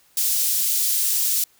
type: high-pass noise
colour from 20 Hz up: white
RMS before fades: -21 dBFS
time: 0.17-1.44 s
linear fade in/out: 2 ms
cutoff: 5100 Hz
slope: 12 dB/octave
effects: white hiss -58 dBFS RMS until 1.59 s